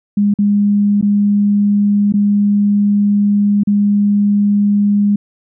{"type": "tone with dropouts", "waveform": "sine", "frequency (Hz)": 204.3, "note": "G#3", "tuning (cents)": -28, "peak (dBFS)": -9, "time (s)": [0.17, 5.16], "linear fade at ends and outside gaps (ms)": 5, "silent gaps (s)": [[0.34, 0.387], [1.013, 1.025], [2.124, 2.138], [3.635, 3.672]], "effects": []}